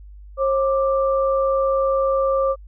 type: tone pair together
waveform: sine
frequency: 539 / 1177.6 Hz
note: C#5 / D6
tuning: -49 / +4 cents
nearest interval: octave + major second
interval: 1353 cents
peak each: -17 / -23 dBFS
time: 0.37-2.56 s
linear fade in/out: 50 ms
effects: added 50 Hz sine -38 dBFS peak until 2.67 s